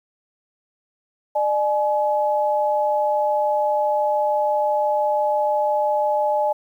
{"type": "tone pair together", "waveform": "sine", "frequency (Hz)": [601.2, 847], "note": ["D5", "G#5"], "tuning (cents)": [40, 34], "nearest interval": "tritone", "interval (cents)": 594, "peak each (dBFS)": -20, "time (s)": [1.35, 6.53], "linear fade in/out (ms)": 10, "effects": ["9-bit"]}